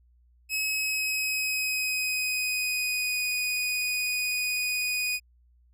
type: tone with pitch glide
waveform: sawtooth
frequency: 2563 to 2479 Hz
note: E7 to D#7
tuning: -49 to -7 cents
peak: -23 dBFS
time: 0.49-5.2 s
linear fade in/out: 50 ms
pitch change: -58 cents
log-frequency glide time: 0.63-3.24 s
effects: added 60 Hz sine -58 dBFS peak until 5.73 s